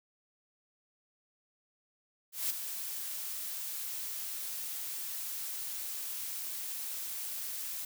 blue noise with ADSR envelope, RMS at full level -31 dBFS, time 2.32-7.85 s, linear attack 180 ms, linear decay 15 ms, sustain -8 dB, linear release 4 ms, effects none

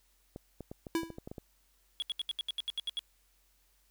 clicks, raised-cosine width 2 ms, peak -29 dBFS, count 10, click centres 0.361 / 0.607 / 0.715 / 0.868 / 1.033 / 1.103 / 1.184 / 1.275 / 1.315 / 1.382 s
square tone with exponential decay, 329.6 Hz, E4, in tune, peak -26 dBFS, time 0.95-1.18 s, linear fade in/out 1 ms, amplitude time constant 49 ms
triangle tone bursts, 3342 Hz, G#7, 10 cents sharp, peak -30 dBFS, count 11, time 2-2.992 s, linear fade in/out 0 ms, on 22 ms, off 75 ms
effects added 46 Hz sine -70 dBFS peak until 3.9 s + white hiss -71 dBFS RMS until 3.9 s

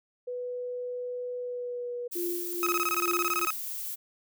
sine tone with pitch glide, 493.9 to 485.1 Hz, B4 to B4, 0 to -31 cents, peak -32 dBFS, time 0.27-2.08 s, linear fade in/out 10 ms, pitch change -31 cents, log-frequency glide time 1.38-1.95 s
violet noise, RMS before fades -36 dBFS, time 2.11-3.96 s, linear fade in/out 20 ms
sine tone with tremolo, 349.2 Hz, F4, in tune, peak -29 dBFS, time 2.15-3.46 s, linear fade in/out 10 ms, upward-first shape sine, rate 2.3 Hz, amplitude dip 60%
30% pulse tone bursts, 1273 Hz, D#6, 39 cents sharp, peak -23 dBFS, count 16, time 2.63-3.505 s, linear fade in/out 0 ms, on 35 ms, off 21 ms
effects none

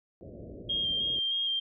pink low-pass noise, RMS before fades -43 dBFS, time 0.21-1.19 s, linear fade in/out 0 ms, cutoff 650 Hz, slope 96 dB/octave
sine tone with vibrato, 3210 Hz, G7, 40 cents sharp, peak -27 dBFS, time 0.69-1.6 s, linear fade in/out 10 ms, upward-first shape square, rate 3.2 Hz, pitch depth 17 cents each way
effects high-pass 60 Hz 12 dB/octave

